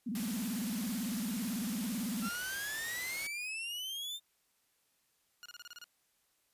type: tone with vibrato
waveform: sine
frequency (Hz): 220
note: A3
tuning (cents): 0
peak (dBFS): -34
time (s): 0.06-2.29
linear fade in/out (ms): 10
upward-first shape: square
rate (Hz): 18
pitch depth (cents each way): 190
type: noise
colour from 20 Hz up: white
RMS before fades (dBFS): -43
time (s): 0.15-3.27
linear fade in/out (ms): 2
type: exponential sweep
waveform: 40% pulse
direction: up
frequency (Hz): 1336 to 3640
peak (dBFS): -37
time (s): 2.21-4.2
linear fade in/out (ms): 50
type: tone bursts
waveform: 15% pulse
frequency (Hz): 1429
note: F6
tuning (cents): +39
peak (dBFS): -40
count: 8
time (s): 5.43-5.841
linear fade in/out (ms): 0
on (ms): 26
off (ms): 29
effects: white hiss -75 dBFS RMS until 6.53 s + resampled to 32000 Hz